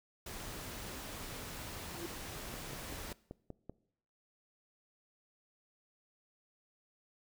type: noise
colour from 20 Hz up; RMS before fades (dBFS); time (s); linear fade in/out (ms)
pink; -45; 0.26-3.13; 5
type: tone with exponential growth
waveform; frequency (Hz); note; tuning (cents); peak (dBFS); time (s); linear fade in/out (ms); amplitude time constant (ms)
sine; 340; F4; -46; -37; 1.84-2.06; 5; 47
type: click train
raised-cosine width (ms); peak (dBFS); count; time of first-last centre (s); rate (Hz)
2; -31; 7; 2.54-3.696; 5.19
effects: noise-tail reverb RT60 0.7 s tail -21 dB re dry